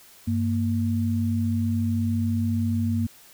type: tone pair together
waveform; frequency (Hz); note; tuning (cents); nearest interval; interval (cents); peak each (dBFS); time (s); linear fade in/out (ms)
sine; 97.38 / 231.6; G2 / A#3; -11 / -11; octave + minor third; 1500; -24; 0.27-3.07; 10
effects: white hiss -51 dBFS RMS until 3.33 s